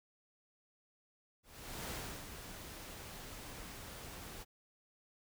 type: noise with ADSR envelope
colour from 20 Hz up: pink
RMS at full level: -42 dBFS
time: 1.43-4.45 s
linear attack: 470 ms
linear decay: 330 ms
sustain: -7 dB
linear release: 33 ms
effects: none